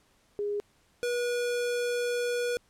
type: tone pair in turn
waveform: sine / square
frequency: 411 / 484.1 Hz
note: G#4 / B4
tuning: -18 / -35 cents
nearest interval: minor third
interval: 283 cents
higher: second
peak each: -28 dBFS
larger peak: neither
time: 0.39-0.6 / 1.03-2.57 s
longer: second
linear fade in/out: 0 ms
effects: pink hiss -66 dBFS RMS until 2.69 s + low-pass 11000 Hz 12 dB/octave